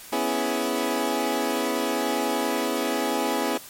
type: chord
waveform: 20% pulse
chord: C# minor seventh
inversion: third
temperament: equal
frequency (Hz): 246.9 / 277.2 / 329.6 / 415.3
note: B3 / C#4 / E4 / G#4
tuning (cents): 0 / 0 / 0 / 0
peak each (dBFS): -24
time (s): 0.12-3.58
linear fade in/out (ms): 10
effects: white hiss -43 dBFS RMS until 3.69 s + MP3 64 kbps